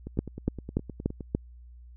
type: two click trains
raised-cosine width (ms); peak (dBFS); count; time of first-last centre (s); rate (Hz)
3; -24 / -12; 12 / 5; 0.07-1.208 / 0.19-1.349; 9.67 / 3.45
effects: added 60 Hz sine -46 dBFS peak until 1.96 s